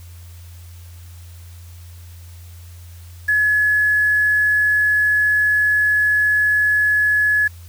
sine tone with quantisation, 1699 Hz, G#6, 39 cents sharp, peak -13 dBFS, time 3.28-7.48 s, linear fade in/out 10 ms, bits 6, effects added 86 Hz sine -36 dBFS peak until 7.68 s + white hiss -49 dBFS RMS until 7.68 s

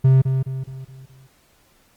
triangle tone with echo, 132.1 Hz, C3, 17 cents sharp, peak -8 dBFS, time 0.04-0.22 s, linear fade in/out 10 ms, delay 210 ms, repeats 5, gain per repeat -7 dB, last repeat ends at 1.27 s, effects pink hiss -58 dBFS RMS until 1.96 s + Opus 32 kbps

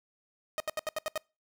sawtooth tone bursts, 622.3 Hz, D#5, in tune, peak -26 dBFS, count 7, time 0.58-1.177 s, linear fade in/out 0 ms, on 21 ms, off 75 ms, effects noise-tail reverb RT60 0.3 s tail -26 dB re dry

